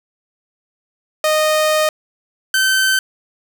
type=tone pair in turn; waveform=sawtooth; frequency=618 / 1540.3 Hz; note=D#5 / G6; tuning=-12 / -31 cents; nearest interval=octave + major third; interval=1581 cents; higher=second; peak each=-9 dBFS; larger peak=neither; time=1.24-1.89 / 2.54-2.99 s; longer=first; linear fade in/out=2 ms; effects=none